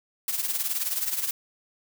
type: noise with tremolo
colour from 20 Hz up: blue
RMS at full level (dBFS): -25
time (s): 0.28-1.31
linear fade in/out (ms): 2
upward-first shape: triangle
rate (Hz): 19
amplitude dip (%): 75
effects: none